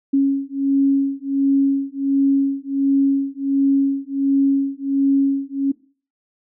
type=beating tone pair; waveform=sine; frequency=274.5 / 275.9 Hz; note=C#4 / C#4; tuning=-17 / -8 cents; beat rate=1.4 Hz; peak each=-18 dBFS; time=0.13-5.72 s; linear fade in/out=10 ms; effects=noise-tail reverb RT60 0.4 s tail -19 dB re dry